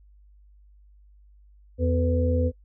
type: harmonic tone with a mistuned harmonic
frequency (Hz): 83.5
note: E2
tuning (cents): +23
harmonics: 1 / 3 / 5 / 6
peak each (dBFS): -22 / -28 / -36 / -26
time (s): 1.78-2.52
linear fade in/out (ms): 50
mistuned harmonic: 5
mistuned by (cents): +89
effects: noise-tail reverb RT60 0.1 s tail -22 dB re dry + added 50 Hz sine -51 dBFS peak until 2.64 s